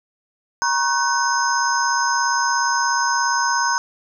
sine tone cluster, 949 / 1086 / 1508 / 5120 / 6340 Hz, A#5 / C#6 / F#6 / D#8 / G8, +31 / -36 / +32 / +49 / +19 cents, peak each -21 / -23 / -22 / -27 / -26 dBFS, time 0.62-3.78 s, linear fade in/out 0 ms, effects none

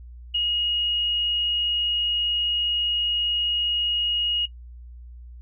sine tone, 2879 Hz, F#7, 48 cents flat, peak -20 dBFS, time 0.34-4.46 s, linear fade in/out 10 ms, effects noise-tail reverb RT60 0.1 s tail -18 dB re dry + added 60 Hz sine -39 dBFS peak until 5.41 s

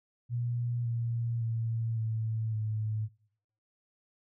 sine tone with pitch steps, 120 / 116.99 / 114.05 / 111.19 / 108.4 Hz, B2 / A#2 / A#2 / A2 / A2, -49 / +7 / -37 / +19 / -25 cents, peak -29 dBFS, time 0.29-3.09 s, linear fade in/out 50 ms, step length 560 ms, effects noise-tail reverb RT60 0.8 s tail -26 dB re dry

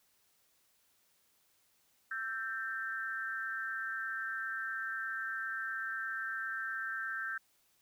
sine tone with amplitude modulation, 1568 Hz, G6, in tune, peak -31 dBFS, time 2.11-7.38 s, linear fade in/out 5 ms, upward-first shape sine, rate 237 Hz, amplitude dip 100%, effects white hiss -72 dBFS RMS until 7.81 s

